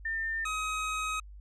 sine / 25% pulse tone pair in turn, 1802 / 1265.4 Hz, A6 / D#6, +41 / +29 cents, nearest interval tritone, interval 612 cents, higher first, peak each -30 / -27 dBFS, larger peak second, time 0.05-0.45 / 0.45-1.2 s, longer second, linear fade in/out 5 ms, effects added 50 Hz sine -45 dBFS peak until 1.4 s + resampled to 24000 Hz

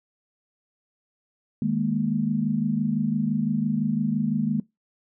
sine chord, D# suspended fourth, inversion none, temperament just, 155.56 / 207.4 / 233.3 Hz, D#3 / G#3 / A#3, 0 / -2 / +2 cents, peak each -28 / -25 / -25 dBFS, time 1.62-4.6 s, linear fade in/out 2 ms, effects noise-tail reverb RT60 0.2 s tail -22 dB re dry

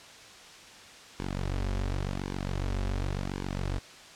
sawtooth tone with flanger, 47.26 Hz, F#1, 37 cents sharp, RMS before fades -32 dBFS, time 1.19-3.79 s, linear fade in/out 10 ms, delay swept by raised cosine 1.5 to 6.6 ms, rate 0.91 Hz, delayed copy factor -0.85, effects white hiss -49 dBFS RMS until 4.15 s + low-pass 6000 Hz 12 dB/octave

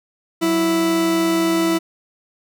40% pulse tone pair together, 184.98 / 329.6 Hz, F#3 / E4, 0 / 0 cents, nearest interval minor seventh, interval 1000 cents, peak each -26 / -15 dBFS, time 0.41-1.79 s, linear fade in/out 20 ms, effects none

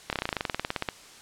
slowing click train, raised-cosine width 0.3 ms, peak -11 dBFS, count 19, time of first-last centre 0.1-0.888 s, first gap 28 ms, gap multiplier 1.05, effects white hiss -49 dBFS RMS until 1.21 s + low-pass 8000 Hz 12 dB/octave

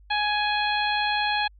harmonic tone, 835 Hz, G#5, 9 cents sharp, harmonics 1 / 2 / 3 / 4 / 5, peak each -25 / -28 / -30 / -31 / -32 dBFS, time 0.1-1.48 s, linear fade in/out 10 ms, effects added 50 Hz sine -49 dBFS peak until 1.59 s

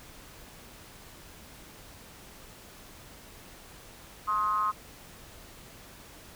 triangle ring-modulated tone, 100.7 Hz, G2, 47 cents sharp, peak -20 dBFS, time 4.27-4.72 s, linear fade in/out 20 ms, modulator 1160 Hz, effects pink hiss -50 dBFS RMS until 6.35 s

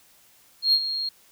sine tone with ADSR envelope, 4249 Hz, C8, 26 cents sharp, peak -13 dBFS, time 0.62-1.09 s, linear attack 110 ms, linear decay 61 ms, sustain -12 dB, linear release 5 ms, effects tanh soft clip ceiling -12 dBFS + white hiss -57 dBFS RMS until 1.31 s

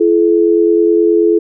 sine tone pair together, 338.6 / 428 Hz, E4 / A4, +46 / -48 cents, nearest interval major third, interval 406 cents, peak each -10 dBFS, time 0-1.39 s, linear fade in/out 10 ms, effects none

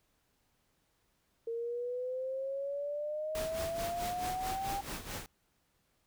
sine exponential sweep, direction up, 457.3 to 801 Hz, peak -34 dBFS, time 1.47-4.81 s, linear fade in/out 5 ms
pink noise with tremolo, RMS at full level -39 dBFS, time 3.35-5.26 s, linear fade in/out 0 ms, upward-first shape sine, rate 4.6 Hz, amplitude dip 70%
effects pink hiss -75 dBFS RMS until 6.06 s

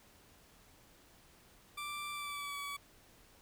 20% pulse tone with pitch glide, 1175 to 1138.3 Hz, D6 to C#6, +1 to +46 cents, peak -35 dBFS, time 1.77-2.77 s, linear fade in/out 10 ms, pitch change -55 cents, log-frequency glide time 2.12-2.57 s, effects pink hiss -63 dBFS RMS until 3.41 s

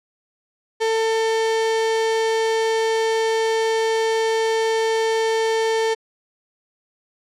35% pulse tone, 447 Hz, A4, 27 cents sharp, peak -16 dBFS, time 0.8-5.95 s, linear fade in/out 20 ms, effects low-pass 7000 Hz 12 dB/octave

